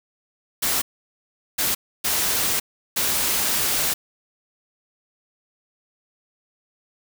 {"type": "noise bursts at uneven times", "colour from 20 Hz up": "white", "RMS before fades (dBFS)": -22, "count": 4, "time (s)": [[0.62, 0.82], [1.58, 1.75], [2.04, 2.6], [2.96, 3.94]], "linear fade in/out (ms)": 10, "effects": []}